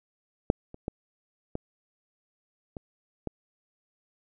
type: clicks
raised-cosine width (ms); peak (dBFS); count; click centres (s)
2; -6 / -29 / -17 / -18 / -24 / -18; 6; 0.501 / 0.744 / 0.881 / 1.554 / 2.768 / 3.273
effects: none